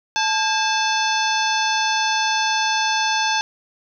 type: harmonic tone with a mistuned harmonic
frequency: 874 Hz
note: A5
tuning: 12 cents flat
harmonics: 1 / 2 / 3 / 4 / 5 / 6 / 7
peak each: -21 / -24 / -26 / -27 / -28 / -29 / -29 dBFS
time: 0.16-3.41 s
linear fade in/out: 0 ms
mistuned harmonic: 2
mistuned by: -140 cents
effects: none